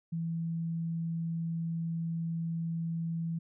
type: tone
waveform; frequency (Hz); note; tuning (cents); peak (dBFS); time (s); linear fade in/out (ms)
sine; 165.6; E3; +8; -31; 0.12-3.39; 10
effects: none